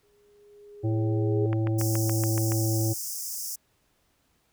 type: tone with exponential growth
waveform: sine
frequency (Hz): 411.7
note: G#4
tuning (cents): -15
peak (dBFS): -24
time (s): 0.03-1.46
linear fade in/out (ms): 2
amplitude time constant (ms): 310
type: harmonic tone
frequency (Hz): 110.5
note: A2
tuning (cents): +8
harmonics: 1 / 3 / 5 / 7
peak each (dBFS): -24 / -29 / -38 / -43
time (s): 0.83-2.94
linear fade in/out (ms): 20
type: click train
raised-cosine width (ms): 0.5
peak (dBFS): -18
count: 8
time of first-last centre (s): 1.53-2.52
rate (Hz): 7.07
type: high-pass noise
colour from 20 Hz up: pink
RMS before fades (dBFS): -34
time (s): 1.78-3.56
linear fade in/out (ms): 10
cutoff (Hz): 5100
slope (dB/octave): 96
effects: pink hiss -69 dBFS RMS until 4.52 s